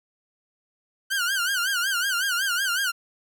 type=tone with vibrato; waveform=sawtooth; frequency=1500 Hz; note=F#6; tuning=23 cents sharp; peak=-19 dBFS; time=1.1-2.92 s; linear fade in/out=20 ms; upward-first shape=sine; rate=5.4 Hz; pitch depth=140 cents each way; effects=none